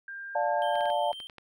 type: tone with pitch glide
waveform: sine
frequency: 1595 to 1611.7 Hz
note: G6 to G6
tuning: +30 to +48 cents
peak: -37 dBFS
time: 0.08-0.9 s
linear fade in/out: 2 ms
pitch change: +18 cents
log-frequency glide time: 0.27-0.49 s
type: chord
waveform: sine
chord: D minor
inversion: none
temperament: just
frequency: 587.3 / 704.8 / 881 Hz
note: D5 / F5 / A5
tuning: 0 / +16 / +2 cents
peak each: -29 dBFS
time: 0.35-1.12 s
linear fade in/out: 5 ms
type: tone with tremolo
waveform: triangle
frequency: 3136 Hz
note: G7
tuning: in tune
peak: -37 dBFS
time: 0.62-1.27 s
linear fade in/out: 0 ms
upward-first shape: triangle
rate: 7.5 Hz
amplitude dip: 25%
type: clicks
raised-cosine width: 0.3 ms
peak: -29 dBFS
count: 8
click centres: 0.755 / 0.808 / 0.856 / 0.902 / 1.13 / 1.202 / 1.298 / 1.383 s
effects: none